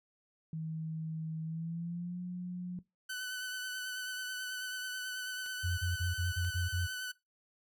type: tone with pitch glide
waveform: sine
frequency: 159.6 to 179.14 Hz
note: D#3 to F3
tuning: +44 to +44 cents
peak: -36 dBFS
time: 0.53-2.79 s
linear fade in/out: 2 ms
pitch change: +200 cents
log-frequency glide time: 1.43-2.2 s
type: tone with vibrato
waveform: sawtooth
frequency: 1505 Hz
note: F#6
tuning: 29 cents sharp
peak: -34 dBFS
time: 3.09-7.12 s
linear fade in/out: 10 ms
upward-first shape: sine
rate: 9.2 Hz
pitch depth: 23 cents each way
type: clicks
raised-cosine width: 0.2 ms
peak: -36 dBFS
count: 2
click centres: 5.462 / 6.448 s
type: tone bursts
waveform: sine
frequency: 89 Hz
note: F2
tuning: 33 cents sharp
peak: -31 dBFS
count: 7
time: 5.63-6.872 s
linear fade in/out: 20 ms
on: 150 ms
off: 32 ms
effects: noise-tail reverb RT60 0.2 s tail -19 dB re dry